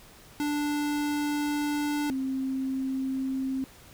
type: tone pair in turn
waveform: square / sine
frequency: 293.7 / 264.9 Hz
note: D4 / C4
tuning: 0 / +22 cents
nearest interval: major second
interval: 178 cents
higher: first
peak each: -27 dBFS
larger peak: neither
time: 0.4-2.1 / 2.1-3.64 s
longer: first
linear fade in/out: 0 ms
effects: pink hiss -52 dBFS RMS until 3.93 s